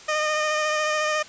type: tone with vibrato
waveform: 15% pulse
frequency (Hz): 612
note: D#5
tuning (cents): -29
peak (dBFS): -15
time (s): 0.08-1.23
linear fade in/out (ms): 10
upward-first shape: sine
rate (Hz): 14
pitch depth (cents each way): 17
effects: white hiss -44 dBFS RMS until 1.28 s + resampled to 16000 Hz